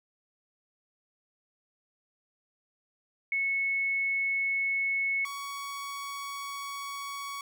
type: tone pair in turn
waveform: sine / sawtooth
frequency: 2200 / 1121.2 Hz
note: C#7 / C#6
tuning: -14 / +19 cents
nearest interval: octave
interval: 1167 cents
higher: first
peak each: -26 / -32 dBFS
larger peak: first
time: 3.32-5.25 / 5.25-7.41 s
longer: second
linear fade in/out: 2 ms
effects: none